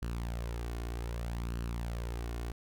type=tone with flanger; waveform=sawtooth; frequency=58.27 Hz; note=A#1; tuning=in tune; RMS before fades=-37 dBFS; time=0.02-2.52 s; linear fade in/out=5 ms; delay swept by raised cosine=0.68 to 2.78 ms; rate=0.64 Hz; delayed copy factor=+0.5; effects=none